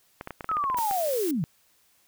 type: clicks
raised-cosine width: 0.5 ms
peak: -20 dBFS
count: 12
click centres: 0.211 / 0.274 / 0.307 / 0.408 / 0.444 / 0.515 / 0.569 / 0.64 / 0.7 / 0.745 / 0.786 / 0.911 s
type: linear sweep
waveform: sine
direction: down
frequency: 1318 to 138.59 Hz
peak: -24 dBFS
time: 0.49-1.44 s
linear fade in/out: 0 ms
type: noise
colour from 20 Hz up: blue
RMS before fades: -35 dBFS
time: 0.77-1.31 s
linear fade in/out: 2 ms
effects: white hiss -64 dBFS RMS until 2.07 s